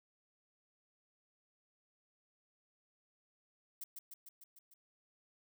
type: noise with echo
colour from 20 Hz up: violet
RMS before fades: -44 dBFS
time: 3.81-3.84 s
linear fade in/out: 5 ms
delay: 150 ms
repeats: 6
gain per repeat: -3 dB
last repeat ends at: 4.74 s
effects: none